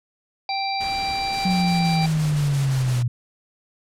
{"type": "harmonic tone", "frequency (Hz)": 784, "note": "G5", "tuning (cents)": 0, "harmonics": [1, 3, 5, 6], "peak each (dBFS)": [-24, -30, -34, -30], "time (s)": [0.49, 2.06], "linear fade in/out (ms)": 2}
{"type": "noise", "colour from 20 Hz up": "pink", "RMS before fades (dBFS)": -35, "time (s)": [0.8, 3.03], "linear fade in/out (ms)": 10}
{"type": "noise bursts", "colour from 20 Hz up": "white", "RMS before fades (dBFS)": -36, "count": 10, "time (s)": [1.32, 3.008], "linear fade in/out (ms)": 20, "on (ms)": 140, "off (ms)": 32}
{"type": "linear sweep", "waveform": "sine", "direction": "down", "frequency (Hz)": [185, 119.3], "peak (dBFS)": -18, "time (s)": [1.45, 3.08], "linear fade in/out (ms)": 5}
{"effects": ["low-pass 9000 Hz 12 dB/octave"]}